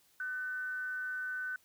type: tone with frequency modulation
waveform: sine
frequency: 1508 Hz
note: F#6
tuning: 32 cents sharp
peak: -35 dBFS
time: 0.2-1.56 s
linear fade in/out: 2 ms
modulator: 290 Hz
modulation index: 0.2
effects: white hiss -68 dBFS RMS until 1.64 s